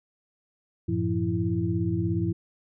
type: tone cluster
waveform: sine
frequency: 94.7 / 111.7 / 172.9 / 331 Hz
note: F#2 / A2 / F3 / E4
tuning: +41 / +27 / -17 / +7 cents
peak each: -29 dBFS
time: 0.88-2.33 s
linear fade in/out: 10 ms
effects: none